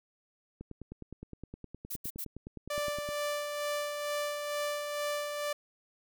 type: click train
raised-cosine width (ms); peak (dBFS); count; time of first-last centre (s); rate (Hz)
3; -30; 25; 0.61-3.089; 9.68
type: noise bursts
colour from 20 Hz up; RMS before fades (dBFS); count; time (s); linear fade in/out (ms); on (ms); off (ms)
violet; -38; 3; 1.9-2.246; 10; 64; 77
type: tone with tremolo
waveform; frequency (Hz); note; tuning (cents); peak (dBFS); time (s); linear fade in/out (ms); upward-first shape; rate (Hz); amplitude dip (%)
sawtooth; 587.3; D5; 0; -27; 2.7-5.53; 5; sine; 2.2; 40
effects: none